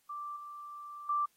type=tone with level steps; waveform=sine; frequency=1174.7 Hz; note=D6; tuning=in tune; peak=-38 / -43 / -28 dBFS; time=0.09-1.26 s; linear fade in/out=10 ms; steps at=0.36 / 1.09 s; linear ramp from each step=5 ms; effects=white hiss -72 dBFS RMS until 1.36 s + AAC 48 kbps